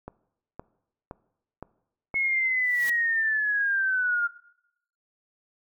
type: click train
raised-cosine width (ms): 1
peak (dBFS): -23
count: 5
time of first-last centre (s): 0.08-2.142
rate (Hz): 1.94
type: linear sweep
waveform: sine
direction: down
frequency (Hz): 2187 to 1396.9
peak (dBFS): -22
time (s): 2.14-4.28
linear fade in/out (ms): 20
type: noise with exponential growth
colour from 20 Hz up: white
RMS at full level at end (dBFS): -34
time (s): 2.55-2.9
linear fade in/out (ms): 5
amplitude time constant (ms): 74
effects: noise-tail reverb RT60 0.8 s tail -20 dB re dry